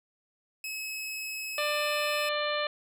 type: tone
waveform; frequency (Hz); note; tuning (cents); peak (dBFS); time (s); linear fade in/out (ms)
sawtooth; 2573; E7; -43; -31; 0.64-2.29; 2
type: harmonic tone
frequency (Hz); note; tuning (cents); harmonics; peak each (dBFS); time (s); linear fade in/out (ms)
594; D5; +20; 1 / 2 / 3 / 4 / 5 / 6 / 7; -31 / -34 / -36 / -37 / -38 / -39 / -39; 1.58-2.67; 2
effects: none